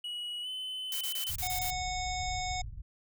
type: tone with pitch glide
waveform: triangle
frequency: 2917 to 3036 Hz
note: F#7 to F#7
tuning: -25 to +44 cents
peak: -34 dBFS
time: 0.04-1.31 s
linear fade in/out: 5 ms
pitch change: +69 cents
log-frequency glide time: 0.42-0.48 s
type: noise bursts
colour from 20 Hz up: blue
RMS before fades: -36 dBFS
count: 7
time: 0.92-1.704 s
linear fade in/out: 0 ms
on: 88 ms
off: 28 ms
type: low-pass noise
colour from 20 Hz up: pink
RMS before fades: -41 dBFS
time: 1.29-2.82 s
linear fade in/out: 10 ms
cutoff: 110 Hz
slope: 24 dB/octave
type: harmonic tone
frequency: 735 Hz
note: F#5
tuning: 12 cents flat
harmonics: 1 / 3 / 5 / 7 / 9 / 10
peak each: -35 / -40 / -42 / -43 / -45 / -45 dBFS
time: 1.42-2.62 s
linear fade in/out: 10 ms
effects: none